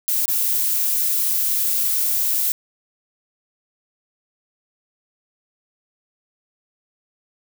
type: noise with dropouts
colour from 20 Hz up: violet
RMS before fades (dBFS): -20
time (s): 0.08-2.52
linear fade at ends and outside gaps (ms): 0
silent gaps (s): 0.256-0.28
effects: none

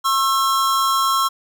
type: tone pair together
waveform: square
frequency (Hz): 1084 / 1332.8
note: C#6 / E6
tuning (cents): -39 / +19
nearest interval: major third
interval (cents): 358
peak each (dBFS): -18 / -21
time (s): 0.04-1.29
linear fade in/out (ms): 20
effects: none

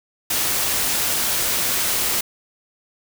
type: noise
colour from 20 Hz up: white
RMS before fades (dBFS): -21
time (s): 0.3-2.21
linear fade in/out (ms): 5
effects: none

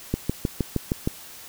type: click train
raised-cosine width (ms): 3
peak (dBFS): -9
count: 7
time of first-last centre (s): 0.14-1.075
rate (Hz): 6.42
effects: white hiss -43 dBFS RMS until 1.48 s

